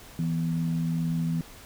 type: tone pair together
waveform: sine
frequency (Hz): 164.81 / 246.9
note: E3 / B3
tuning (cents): 0 / 0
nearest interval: perfect fifth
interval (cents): 700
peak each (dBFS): -25 / -33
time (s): 0.19-1.41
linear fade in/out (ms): 2
effects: pink hiss -48 dBFS RMS until 1.65 s